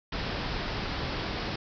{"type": "low-pass noise", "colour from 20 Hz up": "pink", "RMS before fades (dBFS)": -33, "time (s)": [0.12, 1.56], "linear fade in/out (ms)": 5, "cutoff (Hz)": 5300, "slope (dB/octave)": 96, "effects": []}